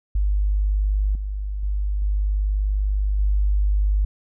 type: tone with level steps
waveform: sine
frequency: 50.3 Hz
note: G1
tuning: 45 cents sharp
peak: -17 / -24 / -20 / -18 / -16 dBFS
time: 0.15-4.05 s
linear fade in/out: 5 ms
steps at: 1.15 / 1.63 / 2.02 / 3.19 s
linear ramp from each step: 2 ms
effects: none